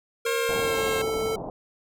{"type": "tone with pitch glide", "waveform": "square", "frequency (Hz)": [466.2, 442.3], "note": ["A#4", "A4"], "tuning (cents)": [0, 9], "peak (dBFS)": -26, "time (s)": [0.25, 1.36], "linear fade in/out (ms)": 5, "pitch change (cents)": -91, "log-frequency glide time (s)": [0.51, 0.86]}
{"type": "tone with vibrato", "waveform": "10% pulse", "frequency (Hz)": 536, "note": "C5", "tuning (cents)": 42, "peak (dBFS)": -19, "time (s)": [0.26, 1.02], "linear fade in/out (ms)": 5, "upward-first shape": "sine", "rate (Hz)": 3.7, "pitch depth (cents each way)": 9}
{"type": "low-pass noise", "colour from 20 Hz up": "white", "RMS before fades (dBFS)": -34, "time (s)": [0.49, 1.5], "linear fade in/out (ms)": 2, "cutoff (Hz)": 900, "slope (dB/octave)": 48}
{"effects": []}